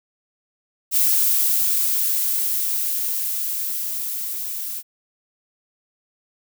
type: noise with level ramp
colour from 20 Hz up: violet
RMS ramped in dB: -17 to -29 dBFS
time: 0.91-4.83 s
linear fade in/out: 50 ms
effects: none